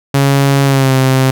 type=tone with pitch glide; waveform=sawtooth; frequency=138.59 to 131.87 Hz; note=C#3 to C3; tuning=0 to +14 cents; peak=-4 dBFS; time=0.14-1.31 s; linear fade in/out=5 ms; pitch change=-86 cents; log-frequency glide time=0.64-0.94 s; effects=none